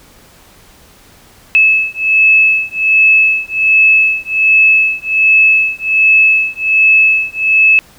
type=beating tone pair; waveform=sine; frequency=2600 / 2601.3 Hz; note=E7 / E7; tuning=-24 / -24 cents; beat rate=1.3 Hz; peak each=-10 dBFS; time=1.55-7.79 s; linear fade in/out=0 ms; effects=pink hiss -43 dBFS RMS until 7.98 s